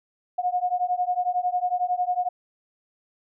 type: beating tone pair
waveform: sine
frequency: 716 / 727 Hz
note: F5 / F#5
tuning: +43 / -31 cents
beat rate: 11 Hz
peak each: -25 dBFS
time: 0.38-2.29 s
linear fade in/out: 10 ms
effects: none